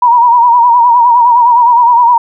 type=tone with vibrato; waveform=sine; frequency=956 Hz; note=A#5; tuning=43 cents sharp; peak=-3 dBFS; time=0.02-2.18 s; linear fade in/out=5 ms; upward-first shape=sine; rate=9.7 Hz; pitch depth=65 cents each way; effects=none